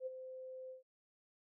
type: tone with ADSR envelope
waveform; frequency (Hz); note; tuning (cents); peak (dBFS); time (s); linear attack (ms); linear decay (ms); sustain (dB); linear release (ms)
sine; 517; C5; -21; -37; 0-0.83; 63; 24; -9; 130
effects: none